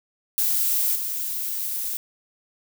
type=noise with level steps; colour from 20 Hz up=violet; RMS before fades=-22 / -28 dBFS; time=0.38-1.97 s; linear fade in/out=0 ms; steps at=0.95 s; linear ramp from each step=10 ms; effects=none